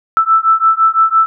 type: beating tone pair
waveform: sine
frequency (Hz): 1318.5 / 1324.4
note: E6 / E6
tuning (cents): 0 / +8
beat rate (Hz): 5.9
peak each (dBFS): -11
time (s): 0.17-1.26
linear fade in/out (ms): 0
effects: none